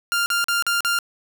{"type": "tone bursts", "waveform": "sawtooth", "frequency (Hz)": 1396.9, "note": "F6", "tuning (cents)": 0, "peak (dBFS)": -15, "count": 5, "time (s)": [0.12, 0.988], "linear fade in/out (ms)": 0, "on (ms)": 140, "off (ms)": 42, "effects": []}